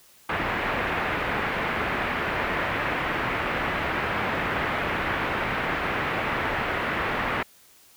white low-pass noise, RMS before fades -27 dBFS, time 0.29-7.43 s, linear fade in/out 5 ms, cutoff 2200 Hz, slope 24 dB/octave, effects white hiss -55 dBFS RMS until 7.96 s

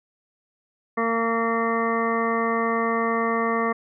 harmonic tone, 228.9 Hz, A#3, 31 cents flat, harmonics 1 / 2 / 3 / 4 / 5 / 6 / 8 / 9, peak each -27 / -26 / -30 / -34 / -25 / -38 / -31 / -35 dBFS, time 0.97-3.73 s, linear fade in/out 10 ms, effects none

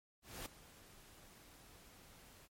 pink noise with ADSR envelope, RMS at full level -45 dBFS, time 0.22-2.48 s, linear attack 240 ms, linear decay 4 ms, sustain -16 dB, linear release 30 ms, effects MP3 64 kbps

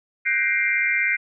sine tone cluster, 1510 / 1587 / 1899 / 2101 / 2363 Hz, F#6 / G6 / A#6 / C7 / D7, +35 / +21 / +32 / +7 / +10 cents, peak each -28 / -29 / -28 / -21 / -25 dBFS, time 0.25-1.17 s, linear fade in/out 20 ms, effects none

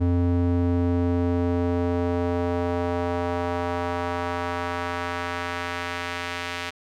square tone with band-pass filter sweep, 87.31 Hz, F2, in tune, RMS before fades -25 dBFS, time 0-6.71 s, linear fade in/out 20 ms, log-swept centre 200 to 2500 Hz, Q 0.97, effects none

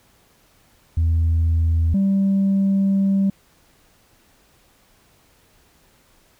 sine tone pair in turn, 82 / 195.39 Hz, E2 / G3, -9 / -5 cents, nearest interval octave + minor third, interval 1504 cents, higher second, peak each -13 dBFS, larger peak neither, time 0.97-1.94 / 1.94-3.3 s, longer second, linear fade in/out 5 ms, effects tanh soft clip ceiling -13 dBFS + pink hiss -57 dBFS RMS until 6.39 s

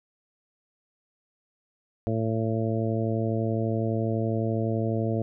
harmonic tone, 111.9 Hz, A2, 30 cents sharp, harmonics 1 / 2 / 3 / 4 / 5 / 6, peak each -27 / -30 / -32 / -33 / -34 / -35 dBFS, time 2.07-5.22 s, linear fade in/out 0 ms, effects none

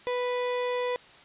35% pulse tone, 493.9 Hz, B4, in tune, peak -25 dBFS, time 0.07-0.96 s, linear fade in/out 0 ms, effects white hiss -52 dBFS RMS until 1.24 s + resampled to 8000 Hz

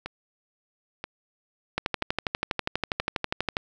two click trains, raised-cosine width 0.3 ms, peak -17 / -9 dBFS, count 4 / 23, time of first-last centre 0.06-3.001 / 1.78-3.569 s, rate 1.02 / 12.3 Hz, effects none

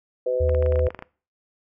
harmonic tone, 126.3 Hz, B2, 39 cents sharp, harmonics 3 / 4 / 5, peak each -31 / -21 / -32 dBFS, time 0.26-0.89 s, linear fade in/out 5 ms
sine tone, 77.8 Hz, D#2, in tune, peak -20 dBFS, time 0.4-0.88 s, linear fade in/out 10 ms
clicks, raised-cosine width 0.5 ms, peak -20 dBFS, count 12, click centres 0.494 / 0.548 / 0.625 / 0.662 / 0.723 / 0.758 / 0.793 / 0.868 / 0.905 / 0.947 / 0.991 / 1.024 s
effects noise-tail reverb RT60 0.4 s tail -22 dB re dry

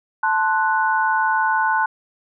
sine chord, F# diminished, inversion first, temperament equal, 880 / 1046.5 / 1480 Hz, A5 / C6 / F#6, 0 / 0 / 0 cents, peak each -19 / -23 / -20 dBFS, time 0.23-1.86 s, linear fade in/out 5 ms, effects none

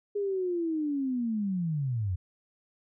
sine linear sweep, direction down, 413.4 to 85.1 Hz, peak -27 dBFS, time 0.15-2.16 s, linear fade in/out 10 ms, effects none

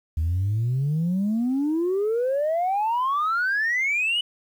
sine exponential sweep, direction up, 76.5 to 2995 Hz, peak -19 dBFS, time 0.17-4.21 s, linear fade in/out 5 ms, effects tanh soft clip ceiling -18 dBFS + 9-bit

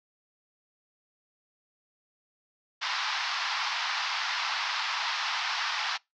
pink band-pass noise, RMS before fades -31 dBFS, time 2.81-5.98 s, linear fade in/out 20 ms, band 830 to 5400 Hz, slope 48 dB/octave, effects noise-tail reverb RT60 0.2 s tail -25 dB re dry

